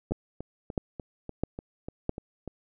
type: two click trains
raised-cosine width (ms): 2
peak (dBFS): -23 / -13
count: 9 / 4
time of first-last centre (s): 0.11-2.477 / 0.12-2.094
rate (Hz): 3.38 / 1.52
effects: none